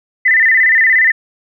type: tone with vibrato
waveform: sine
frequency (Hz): 1906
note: A#6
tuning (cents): +38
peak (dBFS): -7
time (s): 0.25-1.12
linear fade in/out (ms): 10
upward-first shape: square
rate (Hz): 17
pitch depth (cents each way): 93
effects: none